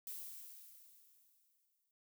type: noise with exponential decay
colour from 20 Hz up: violet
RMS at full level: -45 dBFS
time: 0.07-1.91 s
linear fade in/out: 1 ms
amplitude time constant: 400 ms
effects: none